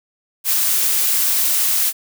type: noise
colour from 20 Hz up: blue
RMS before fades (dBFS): -17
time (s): 0.44-1.93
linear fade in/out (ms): 50
effects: none